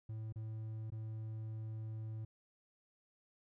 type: tone with dropouts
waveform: triangle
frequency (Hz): 110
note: A2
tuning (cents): 0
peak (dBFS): -39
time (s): 0.09-2.25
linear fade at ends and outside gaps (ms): 5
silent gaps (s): 0.325-0.358 / 0.903-0.92
effects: none